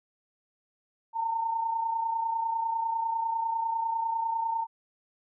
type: tone pair together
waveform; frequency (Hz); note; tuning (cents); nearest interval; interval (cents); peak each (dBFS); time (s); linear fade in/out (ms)
sine; 880 / 910; A5 / A#5; 0 / -42; minor second; 58; -36 / -27; 1.13-4.67; 50
effects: none